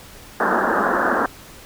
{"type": "band-pass noise", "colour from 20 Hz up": "white", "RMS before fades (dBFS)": -19, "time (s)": [0.4, 1.26], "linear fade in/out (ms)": 2, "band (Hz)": [180, 1700], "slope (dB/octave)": 96, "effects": ["pink hiss -42 dBFS RMS until 1.65 s"]}